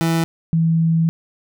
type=tone pair in turn; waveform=30% pulse / sine; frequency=164.81 / 163.77 Hz; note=E3 / E3; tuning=0 / -11 cents; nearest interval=unison; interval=11 cents; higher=first; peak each=-13 dBFS; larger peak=neither; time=0.01-0.24 / 0.53-1.09 s; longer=second; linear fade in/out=0 ms; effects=none